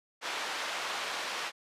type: band-pass noise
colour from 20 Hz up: pink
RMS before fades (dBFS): -36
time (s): 0.21-1.52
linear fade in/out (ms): 50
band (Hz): 770 to 4700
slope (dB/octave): 12
effects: resampled to 32000 Hz